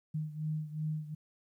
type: beating tone pair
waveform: sine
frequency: 153.7 / 156.4 Hz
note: D#3 / D#3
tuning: -21 / +9 cents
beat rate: 2.7 Hz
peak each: -35 / -39 dBFS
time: 0.14-1.15 s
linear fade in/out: 10 ms
effects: 12-bit